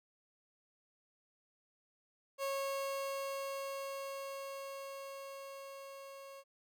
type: tone with level ramp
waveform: 30% pulse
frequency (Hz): 548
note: C#5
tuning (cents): -20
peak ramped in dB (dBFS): -32 to -47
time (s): 2.38-6.44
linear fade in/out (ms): 50
effects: none